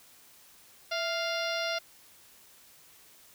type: harmonic tone with a mistuned harmonic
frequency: 698.5 Hz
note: F5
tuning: in tune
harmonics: 1 / 2 / 3 / 4 / 5 / 6 / 7 / 8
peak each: -33 / -36 / -38 / -39 / -40 / -41 / -41 / -42 dBFS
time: 0.91-1.79 s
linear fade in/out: 10 ms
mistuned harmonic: 1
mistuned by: -90 cents
effects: white hiss -57 dBFS RMS until 3.34 s